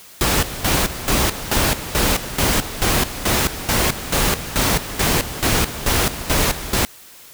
pink noise with tremolo, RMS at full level -17 dBFS, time 0.21-6.85 s, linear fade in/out 0 ms, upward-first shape square, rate 2.3 Hz, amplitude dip 75%, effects white hiss -43 dBFS RMS until 7.33 s

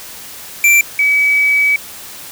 square / sine tone pair in turn, 2349 / 2281 Hz, D7 / C#7, 0 / +49 cents, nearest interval minor second, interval 51 cents, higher first, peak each -7 / -9 dBFS, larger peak first, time 0.64-0.81 / 0.99-1.76 s, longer second, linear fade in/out 2 ms, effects white hiss -32 dBFS RMS until 2.31 s

